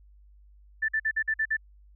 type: tone bursts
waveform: sine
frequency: 1764 Hz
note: A6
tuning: 4 cents sharp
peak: -23 dBFS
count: 7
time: 0.82-1.569 s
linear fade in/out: 10 ms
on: 65 ms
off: 49 ms
effects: added 50 Hz sine -52 dBFS peak until 1.95 s